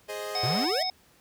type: chord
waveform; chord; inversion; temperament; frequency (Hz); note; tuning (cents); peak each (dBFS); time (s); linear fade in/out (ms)
sawtooth; Ab major; none; equal; 415.3 / 523.3 / 622.3; Ab4 / C5 / Eb5; 0 / 0 / 0; -33 / -36 / -32; 0.08-0.66; 20
type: harmonic tone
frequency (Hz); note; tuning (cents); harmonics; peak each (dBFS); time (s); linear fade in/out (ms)
742; F#5; +5; 1 / 3 / 5 / 7; -31 / -40 / -40 / -29; 0.35-0.9; 2
type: exponential sweep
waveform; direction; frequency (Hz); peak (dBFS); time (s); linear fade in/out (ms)
square; up; 109.1 to 698.5; -28; 0.43-0.83; 5
effects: pink hiss -60 dBFS RMS until 1.2 s + high-pass 60 Hz 12 dB/octave